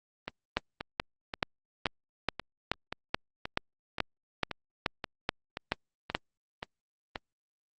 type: two click trains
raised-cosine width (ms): 0.3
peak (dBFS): -18 / -10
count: 14 / 14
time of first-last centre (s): 0.28-7.158 / 0.57-6.149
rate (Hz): 1.89 / 2.33
effects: Opus 24 kbps